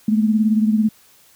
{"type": "beating tone pair", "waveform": "sine", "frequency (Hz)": [214.4, 232.4], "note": ["A3", "A#3"], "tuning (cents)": [-45, -5], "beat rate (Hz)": 18, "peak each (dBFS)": [-14, -21], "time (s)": [0.08, 0.89], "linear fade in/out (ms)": 5, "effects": ["white hiss -52 dBFS RMS until 1.35 s"]}